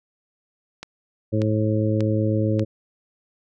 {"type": "click train", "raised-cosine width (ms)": 0.2, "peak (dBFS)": -16, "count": 4, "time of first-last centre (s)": [0.83, 2.595], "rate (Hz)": 1.7}
{"type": "harmonic tone", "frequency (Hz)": 107.9, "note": "A2", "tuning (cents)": -33, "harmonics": [1, 2, 3, 4, 5], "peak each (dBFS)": [-21, -26, -25, -30, -27], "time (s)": [1.32, 2.65], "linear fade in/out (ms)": 20}
{"effects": []}